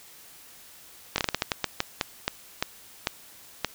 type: slowing click train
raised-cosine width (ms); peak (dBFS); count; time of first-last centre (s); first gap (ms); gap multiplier
0.2; -6; 15; 1.16-3.647; 21; 1.29
effects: white hiss -50 dBFS RMS until 3.74 s